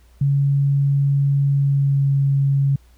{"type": "tone with pitch glide", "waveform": "sine", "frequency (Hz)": [140, 138.55], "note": ["C#3", "C#3"], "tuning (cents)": [18, -1], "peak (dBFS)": -14, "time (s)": [0.21, 2.76], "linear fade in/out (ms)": 5, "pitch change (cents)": -19, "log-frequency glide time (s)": [1.49, 2.15], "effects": ["added 60 Hz sine -48 dBFS peak until 2.97 s", "pink hiss -59 dBFS RMS until 2.97 s"]}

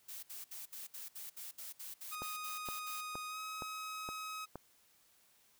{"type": "noise bursts", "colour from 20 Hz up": "blue", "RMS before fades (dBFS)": -47, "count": 14, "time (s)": [0.08, 3.012], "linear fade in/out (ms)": 10, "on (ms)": 150, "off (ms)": 64}
{"type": "tone with pitch glide", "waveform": "sawtooth", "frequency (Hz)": [1244.5, 1272.1], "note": ["D#6", "D#6"], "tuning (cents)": [0, 38], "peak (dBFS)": -38, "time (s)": [2.11, 4.46], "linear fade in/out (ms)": 20, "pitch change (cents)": 38, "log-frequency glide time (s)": [3.28, 3.39]}
{"type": "click train", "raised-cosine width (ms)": 1, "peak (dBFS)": -29, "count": 6, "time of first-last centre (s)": [2.22, 4.556], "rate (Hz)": 2.14}
{"effects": ["white hiss -69 dBFS RMS until 5.59 s"]}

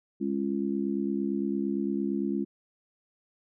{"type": "harmonic tone", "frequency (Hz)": 68.8, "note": "C#2", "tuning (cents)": -12, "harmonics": [3, 4, 5], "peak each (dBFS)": [-30, -31, -32], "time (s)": [0.2, 2.45], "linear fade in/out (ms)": 20, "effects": []}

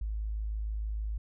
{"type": "tone", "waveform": "sine", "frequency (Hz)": 53.2, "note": "G#1", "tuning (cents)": 42, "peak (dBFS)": -31, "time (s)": [0.01, 1.18], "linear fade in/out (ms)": 5, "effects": []}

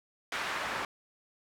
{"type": "noise with band-pass filter sweep", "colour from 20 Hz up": "pink", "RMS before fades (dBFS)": -35, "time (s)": [0.32, 0.85], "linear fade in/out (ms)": 2, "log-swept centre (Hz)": [1800, 1200], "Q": 1.1, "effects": []}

